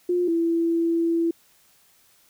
sine tone pair in turn, 354.6 / 334 Hz, F4 / E4, +26 / +23 cents, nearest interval minor second, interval 103 cents, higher first, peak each -19 dBFS, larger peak neither, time 0.09-0.28 / 0.28-1.31 s, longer second, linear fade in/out 5 ms, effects white hiss -59 dBFS RMS until 2.29 s

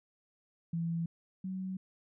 sine tone pair in turn, 167.1 / 187.93 Hz, E3 / F#3, +24 / +27 cents, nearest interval major second, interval 203 cents, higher second, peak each -31 / -35 dBFS, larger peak first, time 0.73-1.06 / 1.44-1.77 s, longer neither, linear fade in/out 5 ms, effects none

